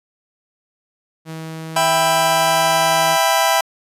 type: tone with pitch glide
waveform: sawtooth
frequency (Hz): 160.5 to 161.9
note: E3 to E3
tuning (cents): -46 to -31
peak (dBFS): -24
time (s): 1.25-3.18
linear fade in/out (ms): 50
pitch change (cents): +15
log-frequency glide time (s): 1.5-2.49
type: chord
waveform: sawtooth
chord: E minor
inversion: none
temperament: just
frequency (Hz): 659.3 / 791.1 / 988.9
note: E5 / G5 / B5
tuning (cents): 0 / +16 / +2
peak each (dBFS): -14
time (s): 1.76-3.61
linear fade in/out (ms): 5
effects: resampled to 32000 Hz